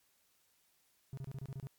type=tone bursts; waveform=triangle; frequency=134.5 Hz; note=C3; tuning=48 cents sharp; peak=-38 dBFS; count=8; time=1.13-1.67 s; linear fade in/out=0 ms; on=43 ms; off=28 ms; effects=white hiss -73 dBFS RMS until 1.78 s + MP3 96 kbps